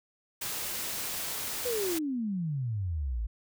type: noise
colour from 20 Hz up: white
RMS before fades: -35 dBFS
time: 0.41-1.99 s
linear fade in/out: 10 ms
type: exponential sweep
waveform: sine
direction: down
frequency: 510 to 51.2 Hz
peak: -29 dBFS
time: 1.65-3.27 s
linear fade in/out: 10 ms
effects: none